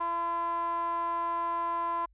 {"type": "tone with band-pass filter", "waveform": "sawtooth", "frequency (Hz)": 339.2, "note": "E4", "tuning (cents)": 50, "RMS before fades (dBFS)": -31, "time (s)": [0, 2.06], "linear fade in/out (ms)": 10, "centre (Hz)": 1000, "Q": 7.1, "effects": ["added 50 Hz sine -60 dBFS peak until 2.13 s", "resampled to 8000 Hz"]}